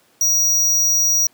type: tone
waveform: square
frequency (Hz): 5760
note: F#8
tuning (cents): -47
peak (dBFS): -14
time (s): 0.21-1.27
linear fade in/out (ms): 2
effects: pink hiss -56 dBFS RMS until 1.33 s + high-pass 200 Hz 12 dB/octave